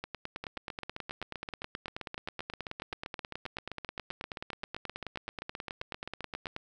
two click trains, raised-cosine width 0.3 ms, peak -21 / -22 dBFS, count 62 / 47, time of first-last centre 0.04-6.564 / 0.44-6.469 s, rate 9.35 / 7.63 Hz, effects none

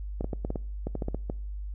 clicks, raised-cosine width 2 ms, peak -18 dBFS, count 12, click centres 0.209 / 0.244 / 0.332 / 0.449 / 0.504 / 0.558 / 0.87 / 0.953 / 1.022 / 1.084 / 1.146 / 1.299 s, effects noise-tail reverb RT60 0.6 s tail -24 dB re dry + added 50 Hz sine -33 dBFS peak until 1.74 s

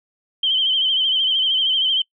sine tone with vibrato, 3110 Hz, G7, 14 cents flat, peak -15 dBFS, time 0.43-2.02 s, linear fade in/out 5 ms, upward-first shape sine, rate 13 Hz, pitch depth 59 cents each way, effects noise-tail reverb RT60 0.1 s tail -25 dB re dry

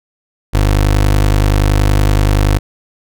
25% pulse tone, 50.6 Hz, G#1, 44 cents flat, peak -5 dBFS, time 0.53-2.59 s, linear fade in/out 20 ms, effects none

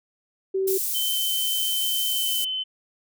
sine tone, 383.4 Hz, G4, 38 cents flat, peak -21 dBFS, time 0.54-0.78 s, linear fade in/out 10 ms
white high-pass noise, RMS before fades -27 dBFS, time 0.67-2.45 s, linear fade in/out 10 ms, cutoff 7900 Hz, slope 12 dB/octave
sine tone with pitch glide, 3080 to 3052 Hz, G7 to G7, -31 to -47 cents, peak -25 dBFS, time 0.94-2.64 s, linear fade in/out 20 ms, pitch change -16 cents, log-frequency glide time 2.06-2.32 s
effects none

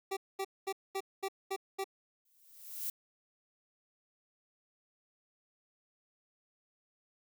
25% pulse tone bursts, 387.8 Hz, G4, 19 cents flat, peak -30 dBFS, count 7, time 0.11-1.843 s, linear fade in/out 10 ms, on 59 ms, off 220 ms
violet noise with exponential growth, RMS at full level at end -35 dBFS, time 2.25-2.9 s, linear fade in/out 5 ms, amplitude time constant 140 ms
effects none

